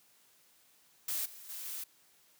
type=noise with level steps; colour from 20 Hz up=blue; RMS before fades=-35 / -51 / -43 / -41 dBFS; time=1.08-1.84 s; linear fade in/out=5 ms; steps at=1.25 / 1.49 / 1.65 s; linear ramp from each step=10 ms; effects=white hiss -66 dBFS RMS until 2.39 s + high-pass 100 Hz 12 dB/octave